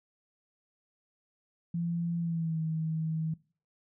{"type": "tone with pitch glide", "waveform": "sine", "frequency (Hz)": [170, 159.53], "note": ["F3", "D#3"], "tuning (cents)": [-46, 44], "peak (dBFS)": -29, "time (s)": [1.74, 3.34], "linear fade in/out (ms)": 5, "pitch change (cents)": -110, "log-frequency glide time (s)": [2.19, 2.6], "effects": ["noise-tail reverb RT60 0.4 s tail -21 dB re dry"]}